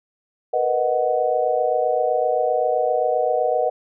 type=chord; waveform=sine; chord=B major seventh; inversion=third; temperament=equal; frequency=466.2 / 493.9 / 622.3 / 740 Hz; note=A#4 / B4 / D#5 / F#5; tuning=0 / 0 / 0 / 0 cents; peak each=-27 / -22 / -22 / -22 dBFS; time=0.53-3.7 s; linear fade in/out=10 ms; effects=none